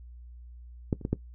clicks, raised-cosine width 3 ms, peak -12 / -29 / -17 / -12 dBFS, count 4, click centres 0.928 / 1.013 / 1.051 / 1.13 s, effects noise-tail reverb RT60 0.1 s tail -17 dB re dry + added 60 Hz sine -44 dBFS peak until 1.34 s

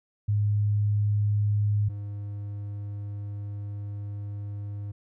sine / triangle tone pair in turn, 103.83 / 102.11 Hz, G#2 / G#2, 0 / -29 cents, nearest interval unison, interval 29 cents, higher first, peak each -21 / -30 dBFS, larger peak first, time 0.28-1.89 / 1.89-4.92 s, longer second, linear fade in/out 10 ms, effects none

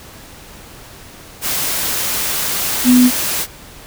sine tone in noise, 249.1 Hz, B3, 15 cents sharp, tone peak -6 dBFS, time 2.84-3.11 s, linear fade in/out 50 ms, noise white, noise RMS -19 dBFS, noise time 1.41-3.47 s, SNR +10 dB, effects pink hiss -38 dBFS RMS until 3.86 s

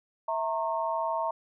sine tone cluster, 654 / 921 / 1082 Hz, E5 / A#5 / C#6, -14 / -21 / -42 cents, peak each -31 / -30 / -34 dBFS, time 0.28-1.31 s, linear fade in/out 5 ms, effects none

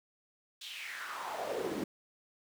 brown noise with high-pass filter sweep, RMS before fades -39 dBFS, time 0.61-1.84 s, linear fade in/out 5 ms, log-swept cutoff 3700 to 260 Hz, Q 3.9, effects none

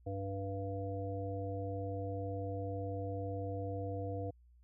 harmonic tone, 98 Hz, G2, in tune, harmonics 1 / 3 / 5 / 7, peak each -39 / -45 / -42 / -45 dBFS, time 0.06-4.31 s, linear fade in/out 10 ms, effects added 60 Hz sine -60 dBFS peak until 4.63 s

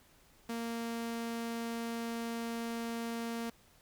sawtooth tone, 231.5 Hz, A#3, 12 cents flat, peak -32 dBFS, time 0.49-3.5 s, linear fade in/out 5 ms, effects pink hiss -64 dBFS RMS until 3.81 s

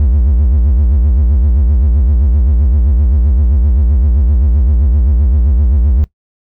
triangle tone with vibrato, 65.5 Hz, C2, 2 cents sharp, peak -5 dBFS, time 0-6.04 s, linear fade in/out 0 ms, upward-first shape sine, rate 7.7 Hz, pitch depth 270 cents each way, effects noise-tail reverb RT60 0.1 s tail -19 dB re dry

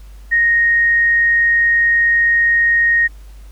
sine tone, 1864.7 Hz, A#6, in tune, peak -10 dBFS, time 0.31-3.08 s, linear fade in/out 20 ms, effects added 50 Hz sine -34 dBFS peak until 3.51 s + pink hiss -51 dBFS RMS until 3.51 s

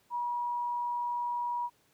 sine tone, 963 Hz, B5, 44 cents flat, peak -30 dBFS, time 0.1-1.7 s, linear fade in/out 50 ms, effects pink hiss -68 dBFS RMS until 1.93 s + high-pass 100 Hz 12 dB/octave

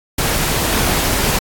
pink noise, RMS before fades -17 dBFS, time 0.18-1.39 s, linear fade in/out 5 ms, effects AAC 64 kbps

